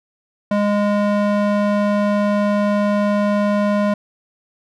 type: tone with band-pass filter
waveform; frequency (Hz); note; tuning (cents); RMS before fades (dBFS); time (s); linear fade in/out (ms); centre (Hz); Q
square; 205.8; G#3; -16; -17; 0.51-3.94; 5; 590; 0.77
effects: none